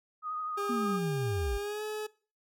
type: tone with vibrato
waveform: sine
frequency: 1244.5 Hz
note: D#6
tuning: in tune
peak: -33 dBFS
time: 0.22-1 s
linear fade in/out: 50 ms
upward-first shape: sine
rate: 12 Hz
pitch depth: 24 cents each way
type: tone with pitch glide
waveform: 40% pulse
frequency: 403.2 to 426.9 Hz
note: G4 to G#4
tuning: +49 to +48 cents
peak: -33 dBFS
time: 0.57-2.07 s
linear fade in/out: 10 ms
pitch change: +99 cents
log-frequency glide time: 1.57-1.83 s
type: linear sweep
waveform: sine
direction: down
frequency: 246.9 to 46.25 Hz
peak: -30 dBFS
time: 0.69-1.58 s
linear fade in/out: 10 ms
effects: noise-tail reverb RT60 0.4 s tail -22 dB re dry